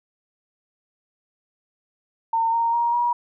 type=tone with pitch steps; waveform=sine; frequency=910 / 925.9 / 942.1 / 958.6 Hz; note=A#5 / A#5 / A#5 / A#5; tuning=-42 / -12 / +18 / +48 cents; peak=-18 dBFS; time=2.33-3.13 s; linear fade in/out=5 ms; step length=200 ms; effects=none